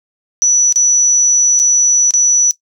sine tone with dropouts, 5920 Hz, F#8, in tune, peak -7 dBFS, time 0.42-2.51 s, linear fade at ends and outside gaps 0 ms, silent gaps 0.725-0.759 / 1.592-1.598 / 2.108-2.138 s, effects noise-tail reverb RT60 0.1 s tail -17 dB re dry

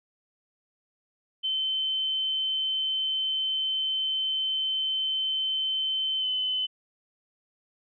sine tone with pitch glide, 3076 to 3035 Hz, G7 to F#7, -33 to +43 cents, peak -25 dBFS, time 1.43-6.67 s, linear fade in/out 20 ms, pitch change -24 cents, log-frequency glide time 6.19-6.26 s, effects none

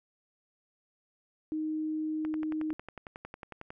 sine tone, 311.1 Hz, D#4, in tune, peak -30 dBFS, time 1.52-2.73 s, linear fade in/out 0 ms
click train, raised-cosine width 0.5 ms, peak -27 dBFS, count 17, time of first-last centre 2.25-3.705 s, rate 11 Hz
effects none

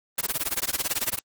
white noise with tremolo, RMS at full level -24 dBFS, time 0.18-1.19 s, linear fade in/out 2 ms, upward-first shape sine, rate 18 Hz, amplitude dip 100%, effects Opus 24 kbps

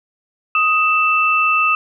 sine tone pair together, 1252 / 2657 Hz, D#6 / E7, +10 / +13 cents, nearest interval octave + minor second, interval 1303 cents, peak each -15 dBFS, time 0.55-1.75 s, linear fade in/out 2 ms, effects none

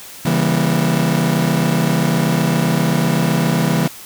40% pulse chord, C# diminished seventh, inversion none, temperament just, 138.59 / 166.31 / 199.57 / 239.5 Hz, C#3 / E3 / G3 / Bb3, 0 / +16 / +31 / +47 cents, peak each -20 / -16 / -21 / -20 dBFS, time 0.25-3.88 s, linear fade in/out 5 ms, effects white hiss -36 dBFS RMS until 4.05 s

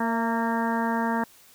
harmonic tone with a mistuned harmonic, 230 Hz, A#3, 23 cents flat, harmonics 1 / 2 / 3 / 4 / 5 / 6 / 7 / 8, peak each -26 / -34 / -33 / -28 / -36 / -39 / -34 / -38 dBFS, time 0-1.24 s, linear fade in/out 5 ms, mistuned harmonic 3, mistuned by -35 cents, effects white hiss -54 dBFS RMS until 1.54 s

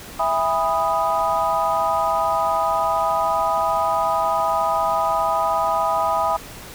sine chord, E major seventh, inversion none, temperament equal with one note detuned, 659.3 / 812.6 / 987.8 / 1244.5 Hz, E5 / G#5 / B5 / D#6, 0 / -38 / 0 / 0 cents, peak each -23 dBFS, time 0.19-6.37 s, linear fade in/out 10 ms, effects pink hiss -38 dBFS RMS until 6.74 s

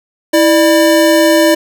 square tone pair together, 327 / 597 Hz, E4 / D5, -14 / +28 cents, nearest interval minor seventh, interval 1042 cents, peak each -10 dBFS, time 0.33-1.55 s, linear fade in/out 10 ms, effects none

